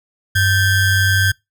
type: ring-modulated tone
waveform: square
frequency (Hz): 827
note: G#5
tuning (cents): -8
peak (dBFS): -10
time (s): 0.35-1.32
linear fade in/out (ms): 10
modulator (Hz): 731
effects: noise-tail reverb RT60 0.2 s tail -26 dB re dry